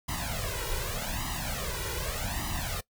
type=noise with flanger; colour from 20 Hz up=pink; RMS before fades=-33 dBFS; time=0.08-2.81 s; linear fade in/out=10 ms; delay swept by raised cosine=1 to 2.1 ms; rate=0.84 Hz; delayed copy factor=+0.95; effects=noise-tail reverb RT60 0.1 s tail -20 dB re dry